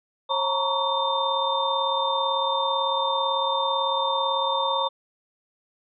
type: tone cluster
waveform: sine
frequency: 542 / 911 / 949 / 1125 / 3600 Hz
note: C#5 / A#5 / A#5 / C#6 / A7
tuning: -39 / -40 / +31 / +25 / +39 cents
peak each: -28 dBFS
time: 0.29-4.89 s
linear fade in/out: 20 ms
effects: none